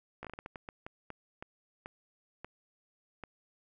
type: slowing click train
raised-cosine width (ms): 0.5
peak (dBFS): -27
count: 15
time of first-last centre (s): 0.23-3.237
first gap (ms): 16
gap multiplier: 1.35
effects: none